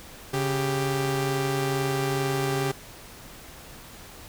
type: tone pair together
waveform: sawtooth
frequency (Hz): 138.59 / 393.5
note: C#3 / G4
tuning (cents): 0 / +7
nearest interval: octave + tritone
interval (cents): 1807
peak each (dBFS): -23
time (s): 0.33-2.72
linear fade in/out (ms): 10
effects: pink hiss -45 dBFS RMS until 4.28 s